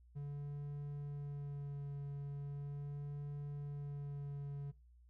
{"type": "tone with vibrato", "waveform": "triangle", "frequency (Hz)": 143, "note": "D3", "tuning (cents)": -46, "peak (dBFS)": -39, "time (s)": [0.15, 4.72], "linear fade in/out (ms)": 20, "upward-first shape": "sine", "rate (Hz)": 0.39, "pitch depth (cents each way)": 16, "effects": ["noise-tail reverb RT60 0.3 s tail -23 dB re dry", "added 60 Hz sine -61 dBFS peak until 5.09 s"]}